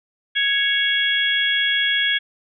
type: harmonic tone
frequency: 554.4 Hz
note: C#5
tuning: in tune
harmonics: 3 / 4 / 5 / 6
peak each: -21 / -24 / -29 / -20 dBFS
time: 0.35-2.19 s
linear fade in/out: 20 ms
effects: none